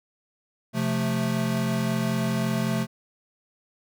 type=chord; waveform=square; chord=F major; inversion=second; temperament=equal; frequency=130.81 / 174.61 / 220 Hz; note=C3 / F3 / A3; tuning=0 / 0 / 0 cents; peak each=-29 / -30 / -27 dBFS; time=0.73-2.87 s; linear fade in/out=50 ms; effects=none